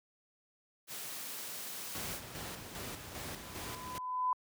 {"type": "high-pass noise", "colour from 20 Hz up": "white", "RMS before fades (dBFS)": -43, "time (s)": [0.87, 2.21], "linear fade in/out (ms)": 50, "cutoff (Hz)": 110, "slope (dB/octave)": 96}
{"type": "noise with tremolo", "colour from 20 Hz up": "pink", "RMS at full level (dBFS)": -42, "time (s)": [1.95, 3.98], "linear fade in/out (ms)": 0, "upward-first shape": "square", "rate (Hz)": 2.5, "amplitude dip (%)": 45}
{"type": "tone with exponential growth", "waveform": "sine", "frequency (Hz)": 1006, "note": "B5", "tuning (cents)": 32, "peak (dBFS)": -27, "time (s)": [3.22, 4.33], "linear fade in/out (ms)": 2, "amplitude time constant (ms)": 240}
{"effects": ["high-pass 60 Hz 12 dB/octave"]}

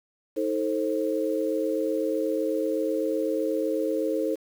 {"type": "chord", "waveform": "sine", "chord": "A diminished", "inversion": "second", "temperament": "just", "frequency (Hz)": [316.8, 440, 528], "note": ["Eb4", "A4", "C5"], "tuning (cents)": [31, 0, 16], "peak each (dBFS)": -28, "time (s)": [0.36, 4.36], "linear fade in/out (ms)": 20, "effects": ["8-bit"]}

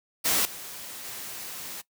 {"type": "noise with level steps", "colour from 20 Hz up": "white", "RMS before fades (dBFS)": [-24, -40, -38], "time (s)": [0.24, 1.82], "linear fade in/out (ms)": 20, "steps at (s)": [0.45, 1.05], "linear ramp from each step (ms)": 2, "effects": ["noise-tail reverb RT60 0.1 s tail -19 dB re dry", "high-pass 100 Hz 12 dB/octave"]}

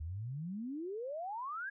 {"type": "exponential sweep", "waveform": "sine", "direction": "up", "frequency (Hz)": [73.42, 1677], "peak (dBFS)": -38, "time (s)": [0, 1.7], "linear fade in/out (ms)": 10, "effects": []}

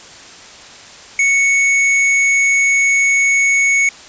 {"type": "tone", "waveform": "square", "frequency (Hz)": 2217, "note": "C#7", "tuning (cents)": 0, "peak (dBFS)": -11, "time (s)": [1.19, 3.89], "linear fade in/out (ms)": 2, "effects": ["white hiss -37 dBFS RMS until 4.08 s", "resampled to 16000 Hz"]}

